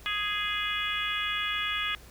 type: harmonic tone with a mistuned harmonic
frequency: 415.3 Hz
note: G#4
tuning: in tune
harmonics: 3 / 4 / 5 / 6 / 7 / 8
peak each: -35 / -35 / -35 / -35 / -35 / -35 dBFS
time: 0.06-1.95 s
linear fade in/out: 0 ms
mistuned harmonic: 8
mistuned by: +20 cents
effects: added 60 Hz sine -50 dBFS peak until 2.1 s + pink hiss -53 dBFS RMS until 2.1 s